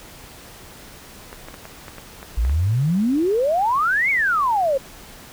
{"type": "clicks", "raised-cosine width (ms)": 0.5, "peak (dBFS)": -21, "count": 9, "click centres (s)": [1.329, 1.485, 1.542, 1.654, 1.882, 1.983, 2.229, 2.45, 2.496]}
{"type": "exponential two-way sweep", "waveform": "sine", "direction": "up then down", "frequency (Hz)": [51.91, 2274, 518], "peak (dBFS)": -16, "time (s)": [2.37, 4.78], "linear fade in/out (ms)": 10, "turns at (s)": 4.1}
{"effects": ["pink hiss -42 dBFS RMS until 5.32 s"]}